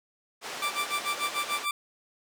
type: band-pass noise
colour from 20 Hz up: pink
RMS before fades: -38 dBFS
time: 0.41-1.67 s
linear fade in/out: 50 ms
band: 500 to 7500 Hz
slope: 12 dB/octave
type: tone with tremolo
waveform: 20% pulse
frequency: 1174.7 Hz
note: D6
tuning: in tune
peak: -21 dBFS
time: 0.62-1.71 s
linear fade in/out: 2 ms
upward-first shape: sine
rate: 6.8 Hz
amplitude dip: 100%
effects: none